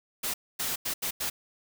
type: noise bursts at uneven times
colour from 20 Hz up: white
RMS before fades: -31 dBFS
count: 5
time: 0.23-0.34 / 0.59-0.76 / 0.85-0.94 / 1.02-1.11 / 1.2-1.3 s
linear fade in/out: 10 ms
effects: none